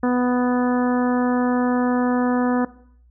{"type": "harmonic tone", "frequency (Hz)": 247.8, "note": "B3", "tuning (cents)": 6, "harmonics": [1, 2, 3, 4, 5, 6, 7], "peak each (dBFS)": [-18, -24, -28, -30, -32, -34, -35], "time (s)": [0.03, 2.65], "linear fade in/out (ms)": 5, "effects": ["noise-tail reverb RT60 0.6 s tail -18 dB re dry", "added 60 Hz sine -50 dBFS peak until 3.1 s"]}